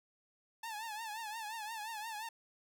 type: tone with vibrato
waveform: sawtooth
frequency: 876 Hz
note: A5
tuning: 8 cents flat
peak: -37 dBFS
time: 0.63-2.29 s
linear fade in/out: 5 ms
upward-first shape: triangle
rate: 5.7 Hz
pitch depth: 110 cents each way
effects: none